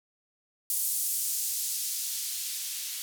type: noise with band-pass filter sweep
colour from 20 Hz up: violet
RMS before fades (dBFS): -32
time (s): 0.7-3.02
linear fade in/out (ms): 0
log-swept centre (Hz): 9100 to 3100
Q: 0.82
effects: none